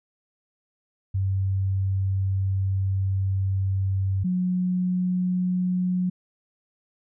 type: tone pair in turn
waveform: sine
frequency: 96.3 / 181.79 Hz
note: G2 / F#3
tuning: -30 / -30 cents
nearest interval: major seventh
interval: 1100 cents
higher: second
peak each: -21 dBFS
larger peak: neither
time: 1.14-4.24 / 4.24-6.1 s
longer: first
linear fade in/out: 10 ms
effects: none